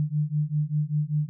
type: beating tone pair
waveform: sine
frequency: 147.7 / 152.8 Hz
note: D3 / D#3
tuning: +10 / -31 cents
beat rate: 5.1 Hz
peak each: -26 dBFS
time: 0-1.29 s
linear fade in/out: 0 ms
effects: none